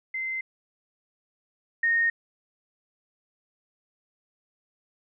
sine tone pair in turn, 2072 / 1850.1 Hz, C7 / A#6, -17 / -14 cents, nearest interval major second, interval 197 cents, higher first, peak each -28 / -20 dBFS, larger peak second, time 0.14-0.41 / 1.83-2.1 s, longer neither, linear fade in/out 5 ms, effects none

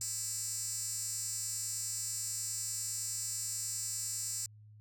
10% pulse tone with high-pass filter, 329.6 Hz, E4, in tune, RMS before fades -38 dBFS, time 0.01-4.46 s, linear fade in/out 2 ms, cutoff 7000 Hz, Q 6.7, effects added 106 Hz sine -53 dBFS peak until 4.8 s

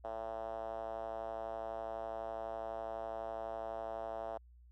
5% pulse tone with band-pass filter, 112 Hz, A2, 31 cents sharp, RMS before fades -42 dBFS, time 0.04-4.38 s, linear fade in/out 10 ms, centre 660 Hz, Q 4.2, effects added 60 Hz sine -57 dBFS peak until 4.71 s

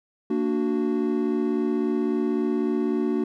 triangle chord, Bb augmented, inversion none, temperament equal with one note detuned, 230 / 293.7 / 370 Hz, Bb3 / D4 / F#4, -23 / 0 / 0 cents, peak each -24 dBFS, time 0.3-3.24 s, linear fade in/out 5 ms, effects none

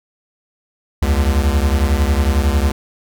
square beating tone pair, 68.5 / 79.5 Hz, C#2 / D#2, -20 / +38 cents, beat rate 11 Hz, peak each -15 / -18 dBFS, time 1.02-2.72 s, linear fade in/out 5 ms, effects none

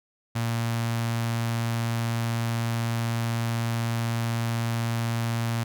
sawtooth tone with notch filter, 116 Hz, A#2, 8 cents flat, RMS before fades -27 dBFS, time 0.35-5.64 s, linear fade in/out 10 ms, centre 410 Hz, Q 1.2, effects none

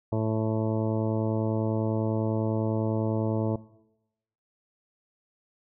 harmonic tone, 110 Hz, A2, in tune, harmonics 1 / 2 / 3 / 4 / 5 / 6 / 8 / 9 / 10, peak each -27 / -32 / -32 / -34 / -35 / -35 / -40 / -47 / -49 dBFS, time 0.12-3.56 s, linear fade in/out 5 ms, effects noise-tail reverb RT60 0.9 s tail -20 dB re dry

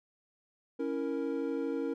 triangle chord, A# diminished, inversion first, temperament equal, 277.2 / 329.6 / 466.2 Hz, C#4 / E4 / A#4, 0 / 0 / 0 cents, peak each -33 / -35 / -33 dBFS, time 0.79-1.94 s, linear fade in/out 10 ms, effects none

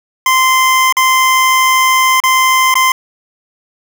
25% pulse tone with dropouts, 1039 Hz, C6, 12 cents flat, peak -4 dBFS, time 0.26-2.92 s, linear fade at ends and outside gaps 2 ms, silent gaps 0.925-0.968 / 2.202-2.237 / 2.741-2.754 s, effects none

